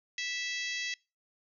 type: harmonic tone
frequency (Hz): 657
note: E5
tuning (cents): -6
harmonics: 3 / 4 / 5 / 6 / 7 / 8 / 9 / 10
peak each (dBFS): -37 / -39 / -41 / -43 / -44 / -45 / -46 / -47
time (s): 0.18-0.94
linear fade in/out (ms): 2
effects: noise-tail reverb RT60 0.3 s tail -25 dB re dry